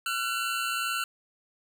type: tone pair together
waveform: 25% pulse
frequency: 1360 / 1482.3 Hz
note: F6 / F#6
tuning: -46 / +3 cents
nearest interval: minor second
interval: 149 cents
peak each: -26 / -29 dBFS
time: 0.06-1.04 s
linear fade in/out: 2 ms
effects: none

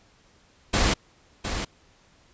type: noise with echo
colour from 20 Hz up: pink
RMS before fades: -21 dBFS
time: 0.73-0.94 s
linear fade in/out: 10 ms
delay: 710 ms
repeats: 1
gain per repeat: -8 dB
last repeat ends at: 1.65 s
effects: pink hiss -59 dBFS RMS until 2.33 s + resampled to 16000 Hz

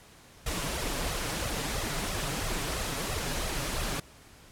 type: noise with flanger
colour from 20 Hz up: pink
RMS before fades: -32 dBFS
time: 0.46-4 s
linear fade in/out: 5 ms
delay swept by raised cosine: 1.5 to 7.3 ms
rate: 3 Hz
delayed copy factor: +0.85
effects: pink hiss -54 dBFS RMS until 4.51 s + low-pass 12000 Hz 12 dB/octave

